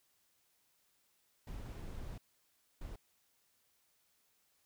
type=noise bursts at uneven times; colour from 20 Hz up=brown; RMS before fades=-45 dBFS; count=2; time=1.47-2.18 / 2.81-2.96 s; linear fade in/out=5 ms; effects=white hiss -75 dBFS RMS until 4.65 s